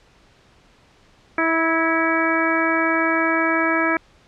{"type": "harmonic tone with a mistuned harmonic", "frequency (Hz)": 325.6, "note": "E4", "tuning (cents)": -21, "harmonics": [1, 2, 3, 4, 5, 6, 7], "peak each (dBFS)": [-22, -25, -27, -24, -23, -29, -25], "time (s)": [1.38, 3.97], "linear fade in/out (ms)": 2, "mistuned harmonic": 5, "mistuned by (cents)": 25, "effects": ["pink hiss -54 dBFS RMS until 4.27 s", "low-pass 5000 Hz 12 dB/octave"]}